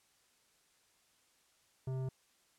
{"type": "tone with tanh clipping", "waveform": "sine", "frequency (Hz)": 130.9, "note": "C3", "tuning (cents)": 1, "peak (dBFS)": -37, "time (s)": [1.87, 2.09], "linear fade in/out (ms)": 5, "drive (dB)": 13, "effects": ["white hiss -71 dBFS RMS until 2.58 s", "low-pass 10000 Hz 12 dB/octave"]}